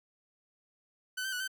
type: tone with pitch steps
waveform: sawtooth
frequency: 1508 / 1554 / 1476 / 1540 Hz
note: F#6 / G6 / F#6 / G6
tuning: +32 / -16 / -5 / -31 cents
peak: -30 dBFS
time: 1.17-1.478 s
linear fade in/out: 10 ms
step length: 77 ms
effects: none